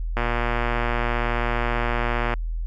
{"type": "click train", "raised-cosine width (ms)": 0.5, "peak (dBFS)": -9, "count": 259, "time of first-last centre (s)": [0.17, 2.338], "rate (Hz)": 119, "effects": ["added 41 Hz sine -24 dBFS peak until 2.66 s"]}